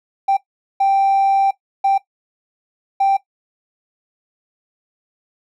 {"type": "tone bursts at uneven times", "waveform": "triangle", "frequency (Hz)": 784, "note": "G5", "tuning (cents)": 0, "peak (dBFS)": -8, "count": 4, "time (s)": [[0.28, 0.37], [0.8, 1.51], [1.84, 1.98], [3, 3.17]], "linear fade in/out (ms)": 10, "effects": ["noise-tail reverb RT60 0.1 s tail -18 dB re dry", "tanh soft clip ceiling -9 dBFS"]}